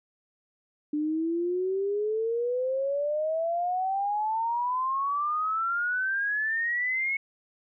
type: exponential sweep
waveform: sine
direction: up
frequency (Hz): 295.4 to 2202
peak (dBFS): -25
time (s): 0.93-7.17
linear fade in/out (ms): 5
effects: none